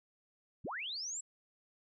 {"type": "linear sweep", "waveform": "sine", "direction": "up", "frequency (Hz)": [48.94, 7820], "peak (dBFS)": -38, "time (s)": [0.64, 1.21], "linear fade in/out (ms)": 10, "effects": []}